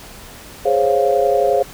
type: chord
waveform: sine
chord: Db major seventh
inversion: second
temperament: equal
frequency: 415.3 / 523.3 / 554.4 / 698.5 Hz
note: Ab4 / C5 / Db5 / F5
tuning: 0 / 0 / 0 / 0 cents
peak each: -18 dBFS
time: 0.65-1.63 s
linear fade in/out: 10 ms
effects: pink hiss -38 dBFS RMS until 1.73 s